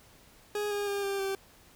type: tone with pitch steps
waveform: 40% pulse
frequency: 415.3 / 408.6 / 402.1 / 395.6 / 389.3 Hz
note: G#4 / G#4 / G4 / G4 / G4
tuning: 0 / -28 / +44 / +16 / -12 cents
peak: -29 dBFS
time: 0.55-1.35 s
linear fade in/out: 2 ms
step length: 160 ms
effects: pink hiss -58 dBFS RMS until 1.75 s